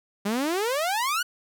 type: exponential sweep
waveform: sawtooth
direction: up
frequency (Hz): 195 to 1505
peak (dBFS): -20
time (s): 0.25-1.23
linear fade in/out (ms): 10
effects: none